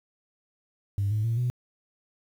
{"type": "tone with pitch steps", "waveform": "sine", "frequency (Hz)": [100, 107.18, 114.87, 123.11], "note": ["G2", "A2", "A#2", "B2"], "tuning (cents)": [35, -45, -25, -5], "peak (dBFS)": -22, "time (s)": [0.98, 1.5], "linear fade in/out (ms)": 0, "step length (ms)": 130, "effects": ["tanh soft clip ceiling -20 dBFS", "9-bit"]}